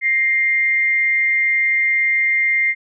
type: tone pair together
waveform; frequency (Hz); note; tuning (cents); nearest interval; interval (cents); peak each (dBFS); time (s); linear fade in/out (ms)
sine; 1869.2 / 2106; A#6 / C7; +4 / +11; major second; 207; -25 / -14; 0.01-2.75; 50
effects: none